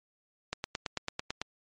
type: click train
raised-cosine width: 0.2 ms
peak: -15 dBFS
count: 9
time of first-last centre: 0.53-1.416 s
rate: 9.03 Hz
effects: MP3 48 kbps